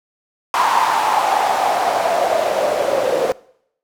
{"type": "noise with band-pass filter sweep", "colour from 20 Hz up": "white", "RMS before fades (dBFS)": -17, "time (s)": [0.54, 3.32], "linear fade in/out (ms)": 0, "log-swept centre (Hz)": [990, 500], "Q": 6, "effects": ["noise-tail reverb RT60 0.7 s tail -22 dB re dry"]}